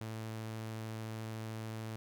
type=tone; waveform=sawtooth; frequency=110.8 Hz; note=A2; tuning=13 cents sharp; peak=-36 dBFS; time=0.01-1.96 s; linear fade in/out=0 ms; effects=none